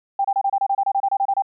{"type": "tone bursts", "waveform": "sine", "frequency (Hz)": 790, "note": "G5", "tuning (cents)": 13, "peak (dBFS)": -16, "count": 15, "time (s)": [0.19, 1.422], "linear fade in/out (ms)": 5, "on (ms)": 56, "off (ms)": 28, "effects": []}